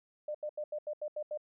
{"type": "tone bursts", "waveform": "sine", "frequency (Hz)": 601, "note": "D5", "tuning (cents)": 40, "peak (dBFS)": -34, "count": 8, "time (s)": [0.28, 1.375], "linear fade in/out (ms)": 5, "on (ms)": 66, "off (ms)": 81, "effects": []}